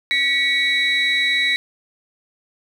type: tone cluster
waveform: sine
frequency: 1937 / 2236 / 3896 Hz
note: B6 / C#7 / B7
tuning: -34 / +14 / -24 cents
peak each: -19 dBFS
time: 0.11-1.56 s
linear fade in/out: 0 ms
effects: tanh soft clip ceiling -10 dBFS + 8-bit